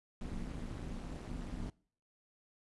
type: noise with amplitude modulation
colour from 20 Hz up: brown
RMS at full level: -38 dBFS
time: 0.21-1.7 s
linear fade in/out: 2 ms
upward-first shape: sine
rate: 209 Hz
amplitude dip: 95%
effects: noise-tail reverb RT60 0.5 s tail -24 dB re dry + resampled to 24000 Hz